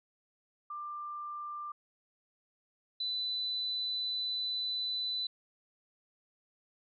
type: tone pair in turn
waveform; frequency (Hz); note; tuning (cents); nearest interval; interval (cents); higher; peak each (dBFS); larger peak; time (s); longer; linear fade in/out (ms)
sine; 1188 / 3996; D6 / B7; +20 / +20; octave + major sixth; 2100; second; -38 / -32; second; 0.7-1.72 / 3-5.27; second; 5
effects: none